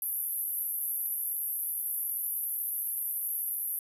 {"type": "band-pass noise", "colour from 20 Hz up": "white", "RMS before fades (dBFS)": -33, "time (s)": [0.02, 3.79], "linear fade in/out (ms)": 2, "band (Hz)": [11000, 13000], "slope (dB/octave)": 96, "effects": ["resampled to 32000 Hz"]}